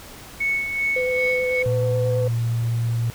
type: tone with tremolo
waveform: sine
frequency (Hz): 2212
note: C#7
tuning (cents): -4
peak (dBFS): -18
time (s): 0.4-1.63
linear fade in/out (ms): 10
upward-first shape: sine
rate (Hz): 2.6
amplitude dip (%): 55
type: tone with vibrato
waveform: sine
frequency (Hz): 505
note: B4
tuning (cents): +39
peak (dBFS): -20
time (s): 0.96-2.28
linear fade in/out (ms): 5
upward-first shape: square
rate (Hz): 9.2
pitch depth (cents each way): 10
type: tone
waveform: sine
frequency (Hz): 116.54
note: A#2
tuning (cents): 0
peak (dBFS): -19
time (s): 1.66-3.1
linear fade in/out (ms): 0
effects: tanh soft clip ceiling -12 dBFS + pink hiss -41 dBFS RMS until 3.14 s